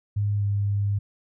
sine tone with pitch glide, 102.7 to 101.23 Hz, G#2 to G#2, -19 to -44 cents, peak -21 dBFS, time 0.16-0.99 s, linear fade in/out 10 ms, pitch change -25 cents, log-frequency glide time 0.38-0.43 s, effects none

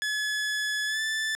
sawtooth tone with pitch glide, 1707 to 1758 Hz, G#6 to A6, +47 to -2 cents, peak -23 dBFS, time 0.02-1.35 s, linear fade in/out 0 ms, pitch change +51 cents, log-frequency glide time 0.86-1.01 s, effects low-pass 9000 Hz 12 dB/octave

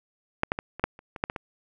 clicks, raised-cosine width 0.5 ms, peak -7 / -9 / -15 / -22 / -6 / -30 / -22 / -9 / -13 / -18 dBFS, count 10, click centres 0.434 / 0.519 / 0.589 / 0.796 / 0.84 / 0.991 / 1.162 / 1.239 / 1.299 / 1.362 s, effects none

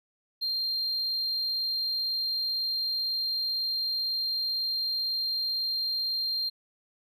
triangle tone, 4186 Hz, C8, in tune, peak -25 dBFS, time 0.41-6.5 s, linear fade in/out 20 ms, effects tanh soft clip ceiling -22 dBFS

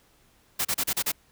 white noise bursts, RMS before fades -26 dBFS, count 6, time 0.59-1.12 s, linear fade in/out 10 ms, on 60 ms, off 34 ms, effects pink hiss -62 dBFS RMS until 1.31 s

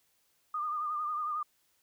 sine tone with vibrato, 1214 Hz, D#6, 43 cents flat, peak -31 dBFS, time 0.54-1.43 s, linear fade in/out 5 ms, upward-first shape triangle, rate 11 Hz, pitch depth 59 cents each way, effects white hiss -72 dBFS RMS until 1.82 s

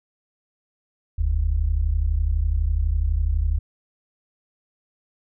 sine tone pair together, 43.86 / 75.9 Hz, F1 / D#2, +8 / -42 cents, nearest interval major sixth, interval 950 cents, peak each -21 dBFS, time 1.18-3.59 s, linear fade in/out 10 ms, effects none

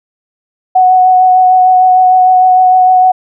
sine tone with vibrato, 740 Hz, F#5, in tune, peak -3 dBFS, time 0.75-3.12 s, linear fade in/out 10 ms, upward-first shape sine, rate 6.6 Hz, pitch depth 13 cents each way, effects none

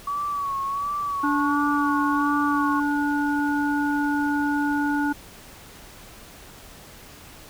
sine tone with vibrato, 1129 Hz, C#6, 31 cents sharp, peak -24 dBFS, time 0.07-2.8 s, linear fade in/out 5 ms, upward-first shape sine, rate 1.4 Hz, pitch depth 56 cents each way
harmonic tone, 290.2 Hz, D4, 21 cents flat, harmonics 1 / 3 / 5, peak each -22 / -28 / -28 dBFS, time 1.23-5.13 s, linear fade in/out 10 ms
effects pink hiss -45 dBFS RMS until 7.49 s

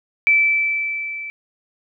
sine tone with level ramp, 2321 Hz, D7, 21 cents flat, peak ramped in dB -10 to -28 dBFS, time 0.27-1.3 s, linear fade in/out 0 ms, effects none

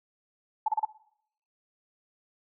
sine tone bursts, 865 Hz, A5, 30 cents flat, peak -22 dBFS, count 4, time 0.66-0.851 s, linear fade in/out 5 ms, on 23 ms, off 33 ms, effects noise-tail reverb RT60 0.7 s tail -20 dB re dry

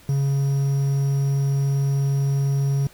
triangle tone with quantisation, 138.59 Hz, C#3, in tune, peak -16 dBFS, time 0.09-2.87 s, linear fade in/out 2 ms, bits 7, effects pink hiss -50 dBFS RMS until 2.93 s

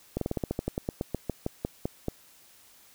slowing click train, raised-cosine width 2 ms, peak -15 dBFS, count 18, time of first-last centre 0.17-2.084 s, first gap 43 ms, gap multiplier 1.11, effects white hiss -57 dBFS RMS until 2.94 s

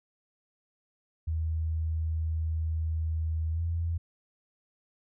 sine tone with pitch glide, 80 to 83.74 Hz, D#2 to E2, +49 to +28 cents, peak -27 dBFS, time 1.27-3.98 s, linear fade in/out 10 ms, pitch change +79 cents, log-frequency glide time 3.52-3.61 s, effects none

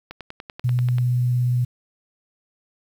click train, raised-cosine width 0.3 ms, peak -19 dBFS, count 10, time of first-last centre 0.11-0.984 s, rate 10.3 Hz
sine tone with vibrato, 123.47 Hz, B2, in tune, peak -17 dBFS, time 0.64-1.65 s, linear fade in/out 10 ms, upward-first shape triangle, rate 17 Hz, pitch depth 11 cents each way
effects 8-bit

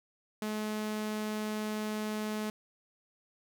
sawtooth tone, 213.8 Hz, A3, 49 cents flat, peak -29 dBFS, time 0.42-2.5 s, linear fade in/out 2 ms, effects none

